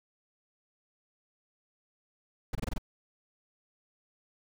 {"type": "noise bursts", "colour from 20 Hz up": "brown", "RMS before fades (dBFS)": -31, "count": 6, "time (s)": [2.53, 2.782], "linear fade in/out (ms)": 5, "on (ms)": 22, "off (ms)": 24, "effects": []}